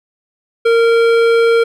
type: tone with hard clipping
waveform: sine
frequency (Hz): 461.8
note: A#4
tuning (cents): -16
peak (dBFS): -10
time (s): 0.65-1.64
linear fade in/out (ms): 10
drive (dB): 13
effects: none